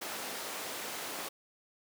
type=high-pass noise; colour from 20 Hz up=pink; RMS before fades=-40 dBFS; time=0.01-1.29 s; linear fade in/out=10 ms; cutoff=380 Hz; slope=12 dB/octave; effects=none